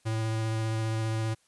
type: tone with vibrato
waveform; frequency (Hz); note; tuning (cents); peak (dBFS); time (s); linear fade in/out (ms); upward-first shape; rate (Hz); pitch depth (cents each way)
square; 111.1; A2; +17; -28; 0.05-1.35; 20; square; 15; 9
effects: white hiss -67 dBFS RMS until 1.47 s + resampled to 24000 Hz